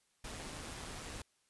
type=noise with amplitude modulation; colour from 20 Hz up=pink; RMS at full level=-44 dBFS; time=0.24-1.22 s; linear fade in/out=5 ms; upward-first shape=sine; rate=158 Hz; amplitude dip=35%; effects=white hiss -75 dBFS RMS until 1.49 s + resampled to 24000 Hz